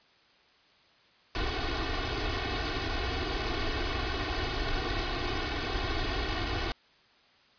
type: noise with comb filter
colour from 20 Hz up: pink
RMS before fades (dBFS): -31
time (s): 1.35-6.72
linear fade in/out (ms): 0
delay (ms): 2.7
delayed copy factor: +0.9
effects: white hiss -62 dBFS RMS until 7.58 s + resampled to 11025 Hz